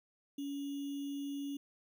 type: tone with sample-and-hold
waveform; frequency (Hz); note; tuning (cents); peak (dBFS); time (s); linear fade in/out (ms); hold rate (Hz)
sine; 281.6; C#4; +27; -37; 0.38-1.57; 5; 3150
effects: none